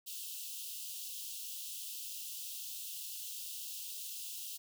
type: high-pass noise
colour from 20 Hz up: white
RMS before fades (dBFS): -44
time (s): 0.06-4.58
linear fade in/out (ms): 20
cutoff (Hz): 2700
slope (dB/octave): 96
effects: none